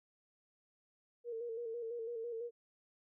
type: tone with vibrato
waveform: sine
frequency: 463.6 Hz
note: A#4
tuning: 10 cents flat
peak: -39 dBFS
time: 1.24-2.51 s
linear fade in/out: 50 ms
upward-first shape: square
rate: 6 Hz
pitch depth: 47 cents each way
effects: none